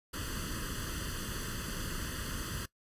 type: noise with comb filter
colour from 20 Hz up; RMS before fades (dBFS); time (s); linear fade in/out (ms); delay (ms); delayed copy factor
pink; -38; 0.13-2.66; 10; 0.65; +0.95
effects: noise-tail reverb RT60 0.1 s tail -19 dB re dry + resampled to 32000 Hz